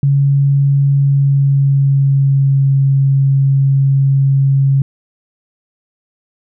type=tone with pitch glide; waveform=sine; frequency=139.6 to 136.81 Hz; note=C#3 to C#3; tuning=+13 to -22 cents; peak=-8 dBFS; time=0.03-4.82 s; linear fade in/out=2 ms; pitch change=-35 cents; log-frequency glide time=0.91-2.73 s; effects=none